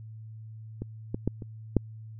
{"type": "clicks", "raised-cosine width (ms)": 3, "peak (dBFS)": [-21, -17, -13, -26, -8], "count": 5, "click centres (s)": [0.82, 1.145, 1.276, 1.422, 1.767], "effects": ["added 110 Hz sine -41 dBFS peak until 2.19 s"]}